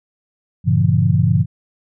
sine chord, G diminished seventh, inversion none, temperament just, 98 / 117.6 / 141.12 / 169.34 Hz, G2 / Bb2 / Db3 / Fb3, 0 / +16 / +31 / +47 cents, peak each -17 dBFS, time 0.64-1.46 s, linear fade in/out 50 ms, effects none

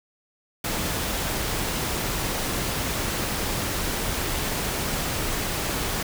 pink noise, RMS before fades -27 dBFS, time 0.64-6.03 s, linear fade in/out 5 ms, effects none

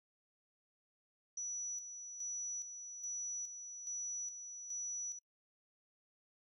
sine tone with tremolo, 5900 Hz, F#8, 6 cents flat, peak -39 dBFS, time 1.37-5.19 s, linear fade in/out 5 ms, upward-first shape square, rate 1.2 Hz, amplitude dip 55%, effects noise-tail reverb RT60 0.1 s tail -25 dB re dry

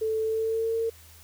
sine tone with pitch glide, 440 to 454.5 Hz, A4 to A#4, 0 to -44 cents, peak -24 dBFS, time 0.01-0.9 s, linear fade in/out 10 ms, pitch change +56 cents, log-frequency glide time 0.22-0.79 s, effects added 81 Hz sine -52 dBFS peak until 1.23 s + white hiss -53 dBFS RMS until 1.23 s

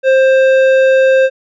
sine tone with hard clipping, 528 Hz, C5, 16 cents sharp, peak -8 dBFS, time 0.03-1.3 s, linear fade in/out 50 ms, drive 10 dB, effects resampled to 16000 Hz

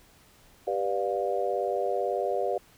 sine chord, G dominant seventh, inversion none, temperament just, 392 / 490 / 588 / 705.6 Hz, G4 / B4 / D5 / F5, 0 / -14 / +2 / +18 cents, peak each -31 dBFS, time 0.67-2.58 s, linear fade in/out 5 ms, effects pink hiss -58 dBFS RMS until 2.77 s

